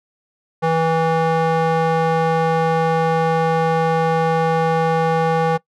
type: tone with band-pass filter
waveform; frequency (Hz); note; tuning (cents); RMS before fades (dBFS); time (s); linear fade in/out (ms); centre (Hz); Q
square; 163; E3; -19; -17; 0.62-5.58; 20; 750; 1.3
effects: noise-tail reverb RT60 0.1 s tail -21 dB re dry